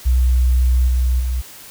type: tone with level steps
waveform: sine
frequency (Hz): 62.6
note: B1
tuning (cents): +24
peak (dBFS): -11 / -13 / -17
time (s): 0.05-1.42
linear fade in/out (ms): 20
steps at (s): 0.87 / 1.19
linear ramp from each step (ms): 20
effects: white hiss -39 dBFS RMS until 1.7 s